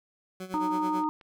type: tone with tremolo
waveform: 20% pulse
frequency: 186.3 Hz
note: F#3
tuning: 12 cents sharp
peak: -30 dBFS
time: 0.4-1.03 s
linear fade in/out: 2 ms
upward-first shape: sine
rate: 9.2 Hz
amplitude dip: 75%
type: harmonic tone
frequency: 308.1 Hz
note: D#4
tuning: 17 cents flat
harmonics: 1 / 3 / 4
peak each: -29 / -28 / -35 dBFS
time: 0.54-1.09 s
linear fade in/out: 0 ms
type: clicks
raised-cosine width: 0.3 ms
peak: -37 dBFS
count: 5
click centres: 0.58 / 0.75 / 0.867 / 1.038 / 1.212 s
effects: none